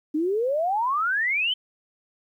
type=exponential sweep; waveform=sine; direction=up; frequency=293.7 to 3136 Hz; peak=-21 dBFS; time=0.14-1.54 s; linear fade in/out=10 ms; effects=10-bit